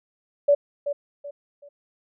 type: tone with echo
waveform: sine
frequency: 574 Hz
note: D5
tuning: 40 cents flat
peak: -13 dBFS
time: 0.48-0.55 s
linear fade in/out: 10 ms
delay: 380 ms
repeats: 3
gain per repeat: -10 dB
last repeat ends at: 1.69 s
effects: none